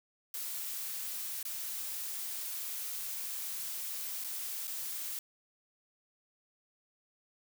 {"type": "noise with dropouts", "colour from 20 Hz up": "blue", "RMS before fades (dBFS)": -39, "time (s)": [0.34, 5.19], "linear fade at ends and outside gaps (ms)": 2, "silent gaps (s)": [[1.429, 1.451], [4.24, 4.244], [4.672, 4.677]], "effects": []}